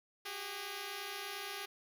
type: tone pair together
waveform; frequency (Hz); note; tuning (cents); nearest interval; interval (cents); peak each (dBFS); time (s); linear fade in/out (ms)
5% pulse; 377.3 / 405.9; F#4 / G#4; +34 / -40; minor second; 126; -35 / -31; 0.25-1.66; 10
effects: none